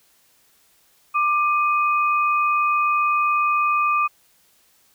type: tone pair together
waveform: sine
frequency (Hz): 1185.5 / 2512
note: D6 / D#7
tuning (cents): +16 / +16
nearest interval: octave + minor second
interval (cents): 1300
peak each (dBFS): -17 / -25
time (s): 1.14-4.08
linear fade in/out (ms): 20
effects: white hiss -59 dBFS RMS until 4.94 s